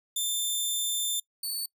15% pulse tone pair in turn, 3562 / 4485 Hz, A7 / C#8, +21 / +19 cents, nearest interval major third, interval 398 cents, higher second, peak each -20 / -24 dBFS, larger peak first, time 0.16-1.2 / 1.43-1.66 s, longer first, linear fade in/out 5 ms, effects noise-tail reverb RT60 0.1 s tail -24 dB re dry

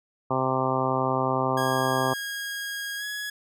harmonic tone, 130.81 Hz, C3, in tune, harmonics 1 / 2 / 3 / 4 / 5 / 6 / 7 / 8 / 9, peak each -31 / -31 / -31 / -31 / -31 / -31 / -31 / -31 / -31 dBFS, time 0.3-2.14 s, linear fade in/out 10 ms
sawtooth tone with pitch glide, 1638 to 1679.2 Hz, G#6 to G#6, -24 to +19 cents, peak -27 dBFS, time 1.57-3.3 s, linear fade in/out 5 ms, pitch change +43 cents, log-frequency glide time 2.97-3.04 s
effects none

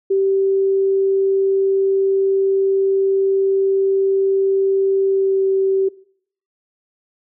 sine tone with pitch glide, 388.5 to 385.6 Hz, G4 to G4, -16 to -28 cents, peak -13 dBFS, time 0.1-5.89 s, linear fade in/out 10 ms, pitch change -12 cents, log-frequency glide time 5.08-5.46 s, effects noise-tail reverb RT60 0.6 s tail -21 dB re dry

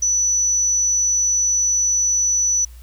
sine tone, 5950 Hz, F#8, 9 cents sharp, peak -15 dBFS, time 0.02-2.65 s, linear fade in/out 5 ms, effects added 60 Hz sine -37 dBFS peak until 2.82 s + white hiss -52 dBFS RMS until 2.82 s

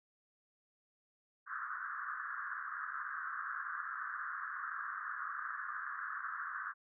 white band-pass noise, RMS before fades -42 dBFS, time 1.46-6.74 s, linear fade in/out 50 ms, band 1100 to 1700 Hz, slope 96 dB/octave, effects none

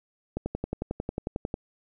click train, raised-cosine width 2 ms, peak -16 dBFS, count 14, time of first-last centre 0.37-1.541 s, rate 11.1 Hz, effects none

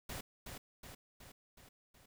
pink noise with echo, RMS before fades -44 dBFS, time 0.09-0.21 s, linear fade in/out 5 ms, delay 370 ms, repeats 5, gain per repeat -4 dB, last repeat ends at 2.06 s, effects none

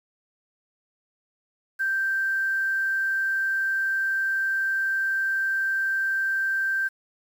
sine tone with quantisation, 1568 Hz, G6, in tune, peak -22 dBFS, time 1.79-6.89 s, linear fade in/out 20 ms, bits 8, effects none

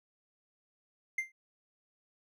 triangle tone with exponential decay, 2093 Hz, C7, in tune, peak -25 dBFS, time 1.18-1.32 s, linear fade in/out 5 ms, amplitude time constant 29 ms, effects none

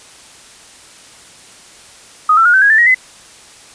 sine tone with pitch steps, 1249 / 1338.6 / 1434.7 / 1537.7 / 1648.1 / 1766.4 / 1893.1 / 2029 Hz, D#6 / E6 / F6 / G6 / G#6 / A6 / A#6 / B6, +6 / +26 / +46 / -34 / -14 / +6 / +26 / +46 cents, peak -6 dBFS, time 2.29-2.946 s, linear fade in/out 5 ms, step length 82 ms, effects white hiss -40 dBFS RMS until 3.74 s + resampled to 22050 Hz

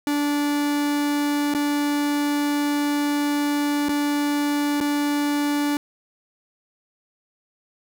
45% pulse tone with dropouts, 290.9 Hz, D4, 16 cents flat, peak -20 dBFS, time 0.07-5.77 s, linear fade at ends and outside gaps 1 ms, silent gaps 1.539-1.548 / 3.886-3.892 / 4.803-4.81 s, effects none

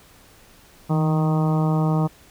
harmonic tone with a mistuned harmonic, 155.56 Hz, D#3, in tune, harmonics 1 / 2 / 3 / 4 / 5 / 6 / 7 / 8, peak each -18 / -27 / -31 / -32 / -31 / -34 / -35 / -36 dBFS, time 0.89-2.08 s, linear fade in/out 20 ms, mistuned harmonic 1, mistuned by +43 cents, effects pink hiss -51 dBFS RMS until 2.3 s

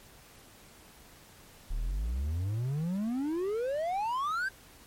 triangle exponential sweep, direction up, 33.96 to 1614 Hz, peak -27 dBFS, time 1.7-4.49 s, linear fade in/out 10 ms, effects pink hiss -55 dBFS RMS until 4.86 s + MP3 64 kbps

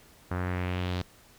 sawtooth tone with low-pass filter sweep, 90.3 Hz, F#2, 42 cents flat, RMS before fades -31 dBFS, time 0.31-1.02 s, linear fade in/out 5 ms, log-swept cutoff 1400 to 4300 Hz, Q 2.2, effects pink hiss -57 dBFS RMS until 1.38 s

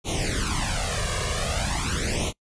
pink noise with flanger, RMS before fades -26 dBFS, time 0.04-2.33 s, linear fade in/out 50 ms, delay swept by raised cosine 0.3 to 1.8 ms, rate 0.44 Hz, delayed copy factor +0.9, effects noise-tail reverb RT60 0.1 s tail -24 dB re dry + resampled to 22050 Hz

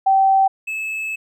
sine / triangle tone pair in turn, 774 / 2603 Hz, G5 / E7, -22 / -22 cents, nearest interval octave + major sixth, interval 2100 cents, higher second, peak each -11 / -21 dBFS, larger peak first, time 0.06-0.48 / 0.67-1.16 s, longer second, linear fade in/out 10 ms, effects none

